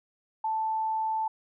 sine tone, 880 Hz, A5, in tune, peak -26 dBFS, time 0.44-1.28 s, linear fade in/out 5 ms, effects none

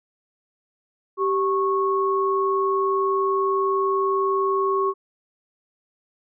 sine tone pair together, 389.2 / 1100 Hz, G4 / C#6, -12 / -14 cents, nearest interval octave + tritone, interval 1798 cents, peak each -21 / -22 dBFS, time 1.17-4.94 s, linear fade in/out 50 ms, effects none

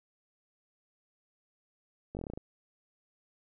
slowing click train, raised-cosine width 2 ms, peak -26 dBFS, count 9, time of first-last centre 2.15-2.375 s, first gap 19 ms, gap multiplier 1.11, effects none

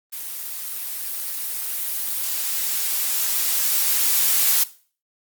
blue noise with level ramp, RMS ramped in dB -32 to -17 dBFS, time 0.12-4.64 s, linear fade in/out 10 ms, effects noise-tail reverb RT60 0.4 s tail -17 dB re dry + Opus 32 kbps

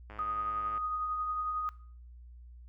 click train, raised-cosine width 0.5 ms, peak -33 dBFS, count 72, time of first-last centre 0.1-0.776 s, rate 105 Hz
sine tone with tremolo, 1244.5 Hz, D#6, in tune, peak -30 dBFS, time 0.19-1.69 s, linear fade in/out 0 ms, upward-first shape triangle, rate 11 Hz, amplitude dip 35%
effects noise-tail reverb RT60 0.5 s tail -20 dB re dry + added 60 Hz sine -48 dBFS peak until 2.68 s

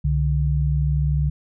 sine tone pair together, 66.4 / 146.83 Hz, C2 / D3, +26 / 0 cents, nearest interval octave + major second, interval 1374 cents, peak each -20 dBFS, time 0.04-1.3 s, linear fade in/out 10 ms, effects none

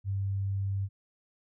sine tone, 98.1 Hz, G2, 2 cents sharp, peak -28 dBFS, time 0.04-0.89 s, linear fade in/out 50 ms, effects none

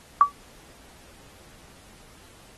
sine tone with exponential decay, 1147 Hz, D6, 41 cents flat, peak -7 dBFS, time 0.21-0.32 s, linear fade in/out 1 ms, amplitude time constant 22 ms, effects pink hiss -52 dBFS RMS until 2.57 s + AAC 32 kbps

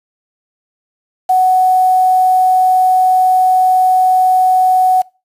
sine tone with quantisation, 743 Hz, F#5, 7 cents sharp, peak -7 dBFS, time 1.29-5.02 s, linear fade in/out 10 ms, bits 5, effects noise-tail reverb RT60 0.3 s tail -23 dB re dry + resampled to 32000 Hz

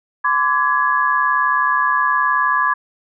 sine tone cluster, 1019 / 1158 / 1672 Hz, C6 / D6 / G#6, -46 / -25 / +11 cents, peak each -18 dBFS, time 0.24-2.74 s, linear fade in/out 10 ms, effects none

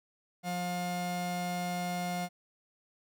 45% pulse tone pair together, 177.5 / 710 Hz, F3 / F5, +28 / +28 cents, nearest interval 2 octaves, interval 2400 cents, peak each -35 / -36 dBFS, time 0.43-2.29 s, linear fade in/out 50 ms, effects none

